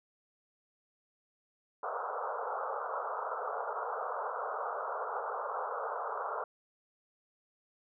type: band-pass noise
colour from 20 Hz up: white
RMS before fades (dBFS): -37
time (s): 1.83-6.44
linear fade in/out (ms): 2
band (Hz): 430 to 1400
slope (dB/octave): 96
effects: none